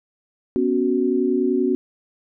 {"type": "chord", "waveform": "sine", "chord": "B suspended second", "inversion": "none", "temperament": "equal", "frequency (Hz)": [246.9, 277.2, 370], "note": ["B3", "C#4", "F#4"], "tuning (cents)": [0, 0, 0], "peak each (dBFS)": [-22, -22, -20], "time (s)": [0.56, 1.75], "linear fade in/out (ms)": 0, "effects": []}